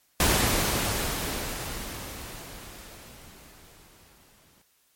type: noise with exponential decay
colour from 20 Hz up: pink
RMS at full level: -21 dBFS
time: 0.2-4.62 s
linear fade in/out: 2 ms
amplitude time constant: 960 ms
effects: white hiss -66 dBFS RMS until 4.95 s + MP3 64 kbps